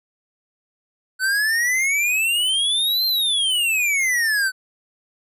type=exponential two-way sweep; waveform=square; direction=up then down; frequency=1500 to 4186 to 1500 Hz; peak=-18 dBFS; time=1.19-4.52 s; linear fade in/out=50 ms; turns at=3.06 s; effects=resampled to 32000 Hz